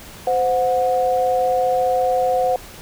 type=tone pair together; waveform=sine; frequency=516 / 729.7 Hz; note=C5 / F#5; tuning=-24 / -24 cents; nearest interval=tritone; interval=600 cents; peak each=-18 dBFS; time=0.27-2.56 s; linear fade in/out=2 ms; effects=pink hiss -39 dBFS RMS until 2.81 s